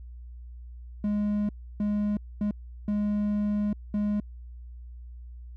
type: tone bursts at uneven times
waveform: triangle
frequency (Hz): 207.5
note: G#3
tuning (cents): -1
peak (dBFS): -22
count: 5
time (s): 1.04-1.49 / 1.8-2.17 / 2.41-2.51 / 2.88-3.73 / 3.94-4.2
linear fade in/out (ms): 2
effects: added 60 Hz sine -40 dBFS peak until 5.56 s